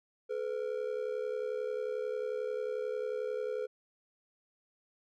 triangle ring-modulated tone, 466.2 Hz, A#4, in tune, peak -28 dBFS, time 0.29-3.67 s, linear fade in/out 20 ms, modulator 35.6 Hz, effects none

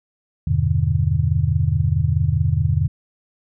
sine chord, E minor seventh, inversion none, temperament just, 82.41 / 98.89 / 123.61 / 148.33 Hz, E2 / G2 / B2 / D3, 0 / +16 / +2 / +18 cents, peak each -21 dBFS, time 0.47-2.88 s, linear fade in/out 5 ms, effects none

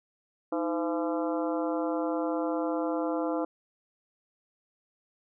harmonic tone with a mistuned harmonic, 170 Hz, F3, 46 cents flat, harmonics 2 / 3 / 4 / 5 / 6 / 7 / 8, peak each -30 / -32 / -35 / -39 / -41 / -42 / -43 dBFS, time 0.52-3.45 s, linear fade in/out 5 ms, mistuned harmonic 2, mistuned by -130 cents, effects none

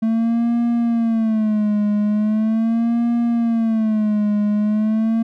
triangle tone with vibrato, 221.5 Hz, A3, 12 cents sharp, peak -13 dBFS, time 0.02-5.23 s, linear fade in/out 10 ms, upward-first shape sine, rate 0.4 Hz, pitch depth 110 cents each way, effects none

